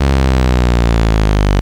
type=linear sweep; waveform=sawtooth; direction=down; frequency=69.3 to 48 Hz; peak=-5 dBFS; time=0-1.61 s; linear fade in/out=10 ms; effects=low-pass 6000 Hz 12 dB/octave + 7-bit